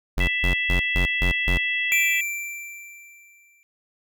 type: tone bursts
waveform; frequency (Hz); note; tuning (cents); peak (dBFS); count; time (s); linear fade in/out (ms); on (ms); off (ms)
square; 44.96; F#1; -49; -20; 6; 0.17-1.58; 10; 110; 150
type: harmonic tone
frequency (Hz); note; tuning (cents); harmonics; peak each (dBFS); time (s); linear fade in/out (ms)
662; E5; +7; 3 / 4 / 5; -24 / -26 / -32; 0.2-2.21; 5
type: tone with exponential decay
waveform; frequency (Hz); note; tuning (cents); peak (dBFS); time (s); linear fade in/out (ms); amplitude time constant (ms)
square; 2349; D7; 0; -18; 1.92-3.63; 0; 370
effects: none